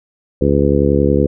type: harmonic tone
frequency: 70.8 Hz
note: C#2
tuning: 37 cents sharp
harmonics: 1 / 2 / 3 / 4 / 5 / 6 / 7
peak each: -18 / -18 / -18 / -18 / -18 / -18 / -18 dBFS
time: 0.41-1.27 s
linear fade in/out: 5 ms
effects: none